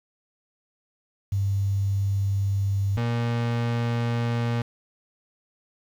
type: tone pair in turn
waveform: sine / 35% pulse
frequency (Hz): 98.8 / 117.94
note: G2 / A#2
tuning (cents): +14 / +21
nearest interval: minor third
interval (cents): 307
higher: second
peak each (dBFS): -21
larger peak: neither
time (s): 1.32-2.97 / 2.97-4.62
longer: neither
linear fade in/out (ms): 5
effects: low-pass 4000 Hz 12 dB/octave + 8-bit